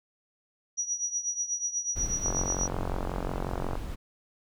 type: tone with tremolo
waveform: sine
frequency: 5810 Hz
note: F#8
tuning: 32 cents flat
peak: -25 dBFS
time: 0.77-2.68 s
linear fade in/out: 20 ms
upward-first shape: triangle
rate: 8.2 Hz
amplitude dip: 85%
type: noise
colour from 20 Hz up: brown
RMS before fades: -34 dBFS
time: 1.95-3.96 s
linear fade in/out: 20 ms
type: click train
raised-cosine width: 1 ms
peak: -18 dBFS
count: 69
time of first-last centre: 2.26-3.755 s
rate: 45.5 Hz
effects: none